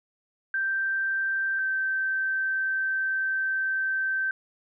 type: tone pair in turn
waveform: sine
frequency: 1568 / 1552.7 Hz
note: G6 / G6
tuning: 0 / -17 cents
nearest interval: unison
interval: 17 cents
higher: first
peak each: -24 dBFS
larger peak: neither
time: 0.54-1.59 / 1.59-4.31 s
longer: second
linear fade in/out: 2 ms
effects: none